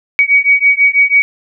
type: beating tone pair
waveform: sine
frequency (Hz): 2254 / 2260.1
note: C#7 / C#7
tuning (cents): +28 / +33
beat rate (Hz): 6.1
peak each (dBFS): -10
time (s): 0.19-1.22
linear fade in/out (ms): 0
effects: none